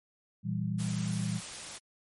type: chord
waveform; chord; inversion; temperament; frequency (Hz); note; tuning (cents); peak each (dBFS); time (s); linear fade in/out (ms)
sine; E diminished; second; equal; 116.54 / 164.81 / 196; Bb2 / E3 / G3; 0 / 0 / 0; -34; 0.43-1.41; 50
type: noise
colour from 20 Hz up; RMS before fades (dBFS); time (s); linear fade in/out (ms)
white; -42; 0.78-1.79; 20
effects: MP3 48 kbps